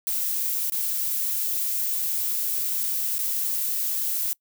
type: noise with dropouts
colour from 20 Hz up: violet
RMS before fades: -26 dBFS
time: 0.07-4.33 s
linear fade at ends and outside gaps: 0 ms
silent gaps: 0.699-0.722 / 3.182-3.19 s
effects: noise-tail reverb RT60 0.1 s tail -25 dB re dry